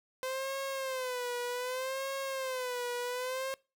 sawtooth tone with vibrato, 514 Hz, C5, 31 cents flat, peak -30 dBFS, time 0.23-3.54 s, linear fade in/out 0 ms, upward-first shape sine, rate 0.65 Hz, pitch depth 97 cents each way, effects noise-tail reverb RT60 0.3 s tail -24 dB re dry

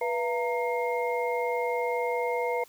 sine tone cluster, 489.1 / 679 / 924 / 2131 Hz, B4 / F5 / A#5 / C7, -17 / -49 / -16 / +31 cents, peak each -28 / -34 / -32 / -35 dBFS, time 0.01-2.64 s, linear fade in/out 5 ms, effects white hiss -56 dBFS RMS until 2.68 s

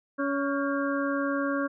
harmonic tone with a mistuned harmonic, 280 Hz, C#4, 18 cents sharp, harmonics 1 / 2 / 4 / 5 / 6, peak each -28 / -31 / -34 / -35 / -36 dBFS, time 0.18-1.68 s, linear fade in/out 20 ms, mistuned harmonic 6, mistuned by -76 cents, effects none

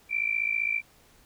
sine tone with amplitude modulation, 2349 Hz, D7, in tune, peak -21 dBFS, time 0.09-0.82 s, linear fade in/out 50 ms, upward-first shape sine, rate 55.3 Hz, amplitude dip 85%, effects pink hiss -59 dBFS RMS until 1.25 s

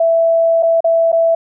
sine tone with dropouts, 662 Hz, E5, 7 cents sharp, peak -9 dBFS, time 0-1.35 s, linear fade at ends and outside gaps 5 ms, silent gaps 0.626-0.63 / 0.806-0.843 / 1.119-1.127 s, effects none

